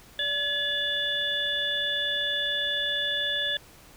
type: harmonic tone with a mistuned harmonic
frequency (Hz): 579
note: D5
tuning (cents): -25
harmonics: 1 / 3 / 5 / 6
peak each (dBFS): -37 / -30 / -37 / -27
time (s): 0.19-3.57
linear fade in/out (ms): 2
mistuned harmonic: 3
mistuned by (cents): -31
effects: pink hiss -52 dBFS RMS until 3.96 s